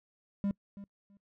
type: tone with echo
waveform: triangle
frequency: 200 Hz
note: G3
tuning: 35 cents sharp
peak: -26 dBFS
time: 0.44-0.51 s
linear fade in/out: 0 ms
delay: 330 ms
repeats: 2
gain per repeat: -15 dB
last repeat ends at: 1.17 s
effects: noise-tail reverb RT60 0.1 s tail -24 dB re dry